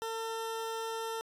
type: tone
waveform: 20% pulse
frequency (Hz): 450.8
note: A4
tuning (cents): +42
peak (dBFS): -30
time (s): 0.02-1.21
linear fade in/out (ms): 0
effects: resampled to 32000 Hz